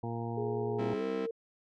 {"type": "harmonic tone", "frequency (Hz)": 116.5, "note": "A#2", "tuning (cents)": -1, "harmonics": [1, 2, 3, 4, 6, 7, 8], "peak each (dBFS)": [-37, -40, -42, -43, -45, -45, -46], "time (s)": [0.03, 0.94], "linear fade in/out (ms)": 5}
{"type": "tone with pitch glide", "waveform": "sine", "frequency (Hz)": [418.5, 456.4], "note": ["G#4", "A#4"], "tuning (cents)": [13, -37], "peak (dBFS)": -33, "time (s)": [0.37, 1.31], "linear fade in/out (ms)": 5, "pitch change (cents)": 150, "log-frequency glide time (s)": [0.96, 1.03]}
{"type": "chord", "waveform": "35% pulse", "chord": "C major", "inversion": "second", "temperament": "just", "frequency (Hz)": [196.22, 261.6, 327], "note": ["G3", "C4", "E4"], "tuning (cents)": [2, 0, -14], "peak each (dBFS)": -38, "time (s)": [0.78, 1.27], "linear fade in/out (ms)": 20}
{"effects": ["low-pass 3000 Hz 12 dB/octave"]}